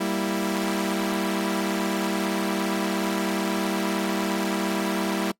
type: chord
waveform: sawtooth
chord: E diminished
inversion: first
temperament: equal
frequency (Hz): 196 / 233.1 / 329.6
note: G3 / Bb3 / E4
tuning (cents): 0 / 0 / 0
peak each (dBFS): -23 / -27 / -24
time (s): 0-5.32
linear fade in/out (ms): 10
effects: noise-tail reverb RT60 0.1 s tail -24 dB re dry + AAC 48 kbps